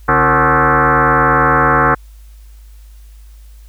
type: tone with frequency modulation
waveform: sine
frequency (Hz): 140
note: C#3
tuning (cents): +18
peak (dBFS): -8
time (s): 0.08-1.95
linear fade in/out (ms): 10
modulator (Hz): 201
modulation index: 7.6
effects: added 52 Hz sine -35 dBFS peak until 3.68 s + white hiss -53 dBFS RMS until 3.68 s